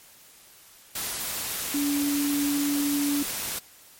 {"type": "tone in noise", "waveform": "sine", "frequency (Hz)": 286.7, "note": "D4", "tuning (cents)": -42, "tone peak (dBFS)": -23, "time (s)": [1.74, 3.23], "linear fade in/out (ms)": 5, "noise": "white", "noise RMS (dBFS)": -31, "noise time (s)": [0.95, 3.59], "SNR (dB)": 5, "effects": ["white hiss -52 dBFS RMS until 3.99 s", "MP3 64 kbps"]}